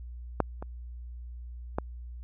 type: clicks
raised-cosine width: 1 ms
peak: -9 / -24 / -14 dBFS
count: 3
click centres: 0.403 / 0.625 / 1.785 s
effects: added 60 Hz sine -39 dBFS peak until 2.23 s